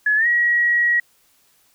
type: tone with pitch glide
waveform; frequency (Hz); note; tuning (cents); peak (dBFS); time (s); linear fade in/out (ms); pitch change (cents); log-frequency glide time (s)
sine; 1700 to 1908.2; G#6 to A#6; +40 to +40; -14; 0.06-1; 5; +200; 0.16-0.27
effects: white hiss -59 dBFS RMS until 1.74 s